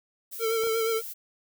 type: noise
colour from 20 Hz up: violet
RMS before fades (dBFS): -38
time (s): 0.31-1.14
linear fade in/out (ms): 20
type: tone with vibrato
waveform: square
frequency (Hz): 450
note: A4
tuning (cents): +39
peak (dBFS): -25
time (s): 0.39-1.02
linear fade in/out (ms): 50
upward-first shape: sine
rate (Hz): 8.4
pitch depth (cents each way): 35
type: clicks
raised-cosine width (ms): 1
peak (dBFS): -29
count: 2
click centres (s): 0.636 / 0.671
effects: none